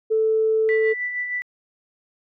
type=tone; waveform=sine; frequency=440 Hz; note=A4; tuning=in tune; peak=-16 dBFS; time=0.1-0.94 s; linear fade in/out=20 ms
type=tone with tremolo; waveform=sine; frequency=1975.5 Hz; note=B6; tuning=in tune; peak=-22 dBFS; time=0.69-1.42 s; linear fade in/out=0 ms; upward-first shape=sine; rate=6.4 Hz; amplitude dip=45%
effects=tanh soft clip ceiling -8 dBFS